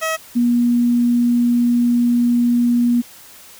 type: tone pair in turn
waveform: 15% pulse / sine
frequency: 641 / 240.1 Hz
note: E5 / B3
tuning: -49 / -49 cents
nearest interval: octave + perfect fourth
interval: 1700 cents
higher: first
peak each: -12 dBFS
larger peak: neither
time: 0.01-0.17 / 0.35-3.02 s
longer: second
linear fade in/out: 20 ms
effects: white hiss -42 dBFS RMS until 3.59 s